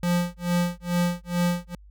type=tone with tremolo; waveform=square; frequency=175.3 Hz; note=F3; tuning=7 cents sharp; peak=-20 dBFS; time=0.03-1.75 s; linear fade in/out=2 ms; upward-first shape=sine; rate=2.3 Hz; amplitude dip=100%; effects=added 50 Hz sine -46 dBFS peak until 1.9 s